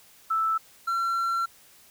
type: tone pair in turn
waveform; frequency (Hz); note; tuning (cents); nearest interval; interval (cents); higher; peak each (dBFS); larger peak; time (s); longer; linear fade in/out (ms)
sine / triangle; 1318.5 / 1359.5; E6 / F6; 0 / -47; minor second; 53; second; -22; neither; 0.3-0.58 / 0.87-1.46; second; 10
effects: white hiss -55 dBFS RMS until 1.9 s